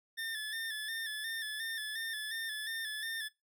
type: tone with vibrato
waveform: 25% pulse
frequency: 1767 Hz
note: A6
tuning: 7 cents sharp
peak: -33 dBFS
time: 0.17-3.29 s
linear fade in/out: 20 ms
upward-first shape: square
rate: 2.8 Hz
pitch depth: 42 cents each way
effects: noise-tail reverb RT60 0.2 s tail -19 dB re dry